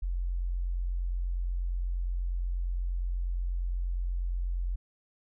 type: tone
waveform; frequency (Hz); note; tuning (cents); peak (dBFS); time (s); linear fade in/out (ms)
sine; 44.22; F1; +22; -28; 0.02-4.76; 10
effects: none